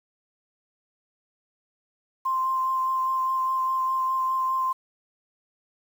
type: tone with vibrato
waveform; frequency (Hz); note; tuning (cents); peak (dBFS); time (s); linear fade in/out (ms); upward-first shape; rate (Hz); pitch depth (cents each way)
sine; 1046.5; C6; 0; -22; 2.25-4.73; 10; triangle; 4.9; 11
effects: 8-bit